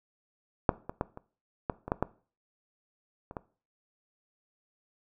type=clicks; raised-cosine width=1 ms; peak=-6 / -21 / -14 / -28 / -14 / -23 / -12 / -12 / -28 / -21 dBFS; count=10; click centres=0.692 / 0.895 / 1.011 / 1.174 / 1.698 / 1.88 / 1.919 / 2.026 / 3.311 / 3.368 s; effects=noise-tail reverb RT60 0.4 s tail -19 dB re dry